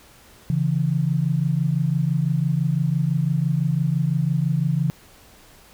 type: tone pair together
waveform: sine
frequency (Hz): 138.9 / 164.85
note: C#3 / E3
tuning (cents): +4 / 0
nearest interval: minor third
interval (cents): 296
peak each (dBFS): -21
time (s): 0.5-4.9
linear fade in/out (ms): 0
effects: pink hiss -50 dBFS RMS until 5.73 s